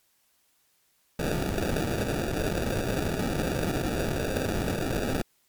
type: noise with sample-and-hold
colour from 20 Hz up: white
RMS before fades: -28 dBFS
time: 1.19-5.22 s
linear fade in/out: 5 ms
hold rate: 1050 Hz
effects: white hiss -68 dBFS RMS until 5.48 s + MP3 96 kbps